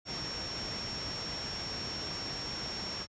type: tone in noise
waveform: sine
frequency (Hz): 5490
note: F8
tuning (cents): -31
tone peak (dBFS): -38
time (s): 0.05-3.07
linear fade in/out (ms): 50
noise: pink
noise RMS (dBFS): -40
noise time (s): 0.05-3.07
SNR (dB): -1
effects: high-pass 60 Hz 12 dB/octave + resampled to 16000 Hz